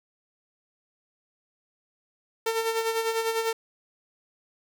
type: tone with tremolo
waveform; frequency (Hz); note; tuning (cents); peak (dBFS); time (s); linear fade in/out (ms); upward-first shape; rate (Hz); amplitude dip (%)
sawtooth; 451.5; A4; +45; -19; 2.46-3.53; 5; sine; 10; 55
effects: none